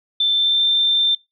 sine tone with pitch glide, 3546 to 3575 Hz, A7 to A7, +13 to +27 cents, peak -14 dBFS, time 0.2-1.15 s, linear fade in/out 5 ms, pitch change +14 cents, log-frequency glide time 0.33-0.65 s, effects noise-tail reverb RT60 0.2 s tail -21 dB re dry

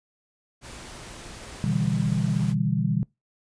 pink noise, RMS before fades -41 dBFS, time 0.61-2.55 s, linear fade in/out 50 ms
sine chord, E minor seventh, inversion second, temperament just, 123.61 / 148.33 / 164.81 / 197.78 Hz, B2 / D3 / E3 / G3, +2 / +18 / 0 / +16 cents, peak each -27 dBFS, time 1.64-3.03 s, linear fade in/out 0 ms
effects noise-tail reverb RT60 0.2 s tail -23 dB re dry + resampled to 22050 Hz

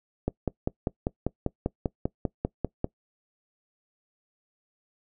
click train, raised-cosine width 2 ms, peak -12 dBFS, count 14, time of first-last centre 0.28-2.844 s, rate 5.07 Hz, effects noise-tail reverb RT60 0.1 s tail -22 dB re dry

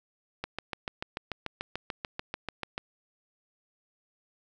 click train, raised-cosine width 0.3 ms, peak -17 dBFS, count 17, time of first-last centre 0.44-2.779 s, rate 6.84 Hz, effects none

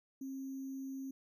sine tone with sample-and-hold, 268.5 Hz, C4, 45 cents sharp, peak -40 dBFS, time 0.21-1.11 s, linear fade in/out 5 ms, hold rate 6300 Hz, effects none

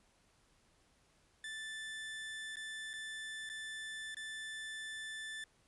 30% pulse tone with dropouts, 1760 Hz, A6, in tune, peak -40 dBFS, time 1.44-5.44 s, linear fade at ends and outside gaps 2 ms, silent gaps 2.558-2.568 / 2.933-2.937 / 3.492-3.498 / 4.146-4.168 s, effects pink hiss -71 dBFS RMS until 5.67 s + resampled to 24000 Hz

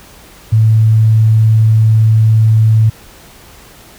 sine tone, 110.3 Hz, A2, 5 cents sharp, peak -5 dBFS, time 0.52-2.9 s, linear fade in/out 10 ms, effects pink hiss -39 dBFS RMS until 3.98 s

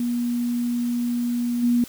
sine tone with level steps, 240.3 Hz, B3, 47 cents flat, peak -21 / -16 dBFS, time 0-1.84 s, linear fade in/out 2 ms, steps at 1.62 s, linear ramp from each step 20 ms, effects white hiss -43 dBFS RMS until 1.88 s

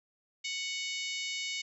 harmonic tone, 740 Hz, F#5, in tune, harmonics 3 / 4 / 5 / 6 / 7 / 8 / 9 / 10, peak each -38 / -40 / -42 / -44 / -45 / -46 / -47 / -48 dBFS, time 0.44-1.62 s, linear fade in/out 10 ms, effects none

